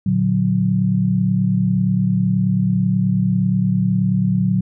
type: chord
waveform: sine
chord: Bb augmented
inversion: none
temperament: equal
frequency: 116.54 / 146.83 / 185 Hz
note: Bb2 / D3 / F#3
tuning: 0 / 0 / 0 cents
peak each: -20 / -22 / -16 dBFS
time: 0.06-4.61 s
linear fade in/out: 5 ms
effects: none